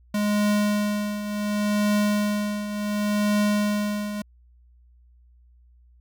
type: tone with tremolo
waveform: square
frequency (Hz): 207.7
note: G#3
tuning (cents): 0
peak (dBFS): -19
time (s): 0.14-4.22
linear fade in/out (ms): 5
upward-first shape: triangle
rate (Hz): 0.69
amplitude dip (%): 70
effects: added 60 Hz sine -52 dBFS peak until 6 s

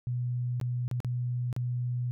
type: tone with dropouts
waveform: sine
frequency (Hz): 123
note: B2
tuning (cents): -7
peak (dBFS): -28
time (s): 0.07-2.11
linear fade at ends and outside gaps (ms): 0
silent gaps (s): 0.6-0.613 / 0.88-0.913 / 1.003-1.047 / 1.528-1.564
effects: none

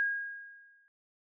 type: tone with exponential decay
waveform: sine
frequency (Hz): 1633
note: G#6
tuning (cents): -30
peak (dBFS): -25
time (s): 0-0.88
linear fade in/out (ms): 0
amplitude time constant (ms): 190
effects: none

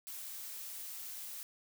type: noise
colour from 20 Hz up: blue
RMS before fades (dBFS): -45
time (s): 0.07-1.43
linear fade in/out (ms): 0
effects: none

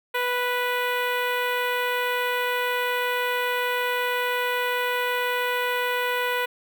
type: tone with notch filter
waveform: 10% pulse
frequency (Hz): 492.7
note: B4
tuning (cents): -4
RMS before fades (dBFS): -25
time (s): 0.14-6.46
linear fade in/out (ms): 10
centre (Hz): 6700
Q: 0.6
effects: none

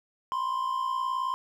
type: tone pair together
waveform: triangle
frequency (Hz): 992 / 1051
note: B5 / C6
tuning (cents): +7 / +7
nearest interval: minor second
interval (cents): 100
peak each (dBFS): -32 / -26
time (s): 0.32-1.34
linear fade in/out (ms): 0
effects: none

